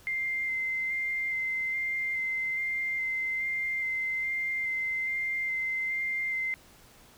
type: tone with vibrato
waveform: sine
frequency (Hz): 2086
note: C7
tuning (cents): -6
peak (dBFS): -28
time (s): 0.07-6.54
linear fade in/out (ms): 0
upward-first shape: square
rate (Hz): 1.2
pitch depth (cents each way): 10
effects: pink hiss -56 dBFS RMS until 7.17 s